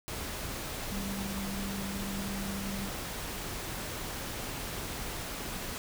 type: tone in noise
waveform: sine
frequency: 196.7 Hz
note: G3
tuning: 6 cents sharp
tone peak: -36 dBFS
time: 0.92-2.89 s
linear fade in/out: 0 ms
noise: pink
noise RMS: -38 dBFS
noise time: 0.08-5.78 s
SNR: -1 dB
effects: none